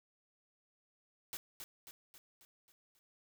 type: noise with echo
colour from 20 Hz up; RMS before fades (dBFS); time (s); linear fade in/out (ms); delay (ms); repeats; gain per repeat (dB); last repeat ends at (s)
white; -43; 1.33-1.37; 0; 270; 6; -5; 2.99
effects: none